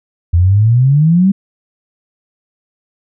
sine exponential sweep, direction up, 82.7 to 200 Hz, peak -6 dBFS, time 0.33-1.32 s, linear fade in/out 10 ms, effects none

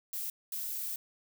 violet noise bursts at uneven times, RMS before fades -37 dBFS, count 2, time 0.13-0.3 / 0.52-0.96 s, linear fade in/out 2 ms, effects none

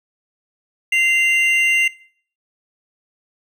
triangle tone pair together, 2079 / 2771 Hz, C7 / F7, -12 / -14 cents, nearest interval perfect fourth, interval 498 cents, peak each -15 dBFS, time 0.92-1.88 s, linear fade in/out 5 ms, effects noise-tail reverb RT60 0.5 s tail -19 dB re dry

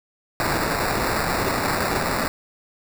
blue noise with sample-and-hold, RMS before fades -23 dBFS, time 0.4-2.28 s, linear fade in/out 0 ms, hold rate 3150 Hz, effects none

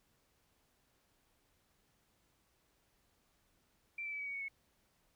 sine tone with pitch steps, 2349 / 2323 / 2298 / 2273 / 2248 / 2224 / 2199 Hz, D7 / D7 / D7 / C#7 / C#7 / C#7 / C#7, 0 / -20 / -38 / +43 / +24 / +5 / -14 cents, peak -39 dBFS, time 3.98-4.484 s, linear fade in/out 5 ms, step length 72 ms, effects pink hiss -75 dBFS RMS until 5.15 s

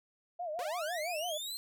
sine tone with vibrato, 659.3 Hz, E5, in tune, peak -35 dBFS, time 0.39-1.38 s, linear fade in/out 10 ms, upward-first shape sine, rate 6 Hz, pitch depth 160 cents each way
sawtooth linear sweep, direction up, 460 to 4203 Hz, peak -35 dBFS, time 0.59-1.57 s, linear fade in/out 0 ms
effects none

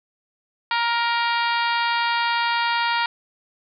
harmonic tone, 469 Hz, A#4, 11 cents sharp, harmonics 2 / 3 / 4 / 5 / 6 / 7 / 8 / 9 / 10, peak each -22 / -26 / -28 / -30 / -32 / -33 / -34 / -35 / -36 dBFS, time 0.71-3.06 s, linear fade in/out 2 ms, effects none

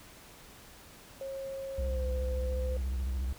sine tone with pitch glide, 541 to 511.5 Hz, C#5 to C5, -42 to -39 cents, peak -36 dBFS, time 1.21-2.77 s, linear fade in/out 2 ms, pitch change -97 cents, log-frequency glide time 1.77-2.06 s
triangle tone with vibrato, 64.4 Hz, C2, 27 cents flat, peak -28 dBFS, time 1.78-3.33 s, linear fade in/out 5 ms, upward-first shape square, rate 14 Hz, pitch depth 92 cents each way
effects pink hiss -53 dBFS RMS until 3.38 s

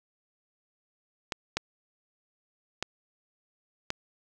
clicks, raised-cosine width 0.2 ms, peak -13 / -10 / -12 / -12 dBFS, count 4, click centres 1.322 / 1.57 / 2.826 / 3.904 s, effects none

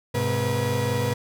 35% pulse tone cluster, 104.4 / 128.8 / 484.5 Hz, G#2 / C3 / B4, +10 / -27 / -33 cents, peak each -25 dBFS, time 0.14-1.14 s, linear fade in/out 10 ms, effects none

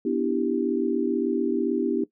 sine chord, E minor seventh, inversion second, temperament equal, 246.9 / 293.7 / 329.6 / 392 Hz, B3 / D4 / E4 / G4, 0 / 0 / 0 / 0 cents, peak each -27 dBFS, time 0.05-2.04 s, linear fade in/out 5 ms, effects noise-tail reverb RT60 0.1 s tail -17 dB re dry

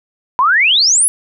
sine exponential sweep, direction up, 964 to 11175 Hz, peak -8 dBFS, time 0.39-1.08 s, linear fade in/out 0 ms, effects none

